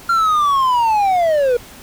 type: linear sweep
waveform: triangle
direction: down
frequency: 1388 to 470 Hz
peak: -10 dBFS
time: 0.09-1.57 s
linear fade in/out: 5 ms
effects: pink hiss -39 dBFS RMS until 1.82 s